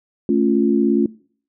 sine chord, A augmented, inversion none, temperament equal, 220 / 277.2 / 349.2 Hz, A3 / C#4 / E#4, 0 / 0 / 0 cents, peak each -18 dBFS, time 0.29-1.06 s, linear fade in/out 2 ms, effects noise-tail reverb RT60 0.5 s tail -22 dB re dry

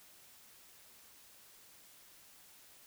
silence, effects white hiss -60 dBFS RMS until 2.86 s

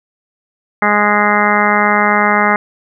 harmonic tone, 207.7 Hz, G#3, in tune, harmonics 1 / 2 / 3 / 4 / 5 / 6 / 7 / 8 / 9 / 10, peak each -18 / -21 / -20 / -16 / -20 / -16 / -20 / -21 / -20 / -18 dBFS, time 0.82-2.56 s, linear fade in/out 2 ms, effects none

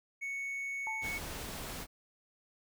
triangle tone, 2217 Hz, C#7, in tune, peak -34 dBFS, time 0.21-1.19 s, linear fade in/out 20 ms
sine tone with exponential decay, 880 Hz, A5, in tune, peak -36 dBFS, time 0.87-1.43 s, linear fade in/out 0 ms, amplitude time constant 120 ms
pink noise, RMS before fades -42 dBFS, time 1.01-1.87 s, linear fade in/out 50 ms
effects none

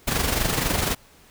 pink noise with amplitude modulation, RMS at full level -21 dBFS, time 0.07-0.95 s, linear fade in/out 10 ms, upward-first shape sine, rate 23.9 Hz, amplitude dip 55%, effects pink hiss -53 dBFS RMS until 1.3 s

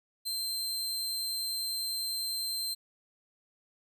sawtooth tone, 4130 Hz, C8, 23 cents flat, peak -29 dBFS, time 0.25-2.75 s, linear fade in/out 20 ms, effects none

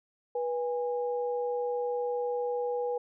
sine tone pair together, 487.6 / 820 Hz, B4 / G#5, -22 / -22 cents, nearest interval major sixth, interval 900 cents, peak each -29 / -36 dBFS, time 0.35-2.98 s, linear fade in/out 5 ms, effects none

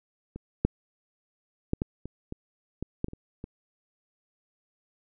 clicks, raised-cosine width 3 ms, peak -25 / -8 / -12 / -14 / -24 / -22 / -19 / -14 / -25 / -27 / -24 dBFS, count 11, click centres 0.36 / 0.65 / 1.734 / 1.819 / 2.056 / 2.324 / 2.826 / 3.044 / 3.084 / 3.134 / 3.441 s, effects none

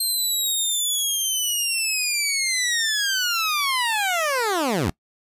15% pulse linear sweep, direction down, 4186 to 69.3 Hz, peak -14 dBFS, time 0-4.9 s, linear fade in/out 5 ms, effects noise-tail reverb RT60 0.1 s tail -23 dB re dry + resampled to 32000 Hz

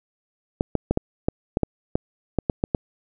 clicks, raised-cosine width 2 ms, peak -6 dBFS, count 12, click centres 0.609 / 0.753 / 0.91 / 0.974 / 1.285 / 1.571 / 1.633 / 1.955 / 2.387 / 2.498 / 2.639 / 2.748 s, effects none

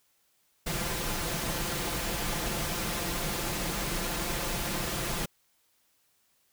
pink noise with comb filter, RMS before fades -32 dBFS, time 0.66-5.26 s, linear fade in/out 10 ms, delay 5.8 ms, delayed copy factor +0.55, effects white hiss -70 dBFS RMS until 6.52 s

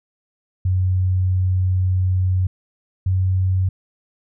sine tone pair in turn, 92.5 / 93.41 Hz, F#2 / F#2, 0 / +17 cents, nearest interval unison, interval 17 cents, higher second, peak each -15 dBFS, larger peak neither, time 0.65-2.47 / 3.06-3.69 s, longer first, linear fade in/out 5 ms, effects none

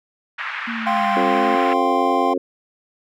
white band-pass noise, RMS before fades -28 dBFS, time 0.38-1.74 s, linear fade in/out 10 ms, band 1100 to 2200 Hz, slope 24 dB/octave
sine exponential two-way sweep, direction down then up, 234.9 to 196 to 221.3 Hz, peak -26 dBFS, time 0.67-1.56 s, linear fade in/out 10 ms, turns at 1.23 s
triangle chord, F suspended second, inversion none, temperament equal, 698.5 / 784 / 1046.5 Hz, F5 / G5 / C6, 0 / 0 / 0 cents, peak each -20 dBFS, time 0.86-2.34 s, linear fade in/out 10 ms
harmonic tone, 89.8 Hz, F2, 49 cents sharp, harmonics 3 / 4 / 5 / 6, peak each -23 / -24 / -25 / -26 dBFS, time 1.16-2.38 s, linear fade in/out 5 ms
effects none

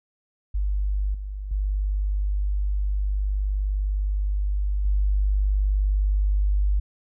sine tone with level steps, 49.76 Hz, G1, 27 cents sharp, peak -21 / -29 / -21 / -18 dBFS, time 0.54-6.8 s, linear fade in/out 10 ms, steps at 1.14 / 1.51 / 4.85 s, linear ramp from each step 5 ms, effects none

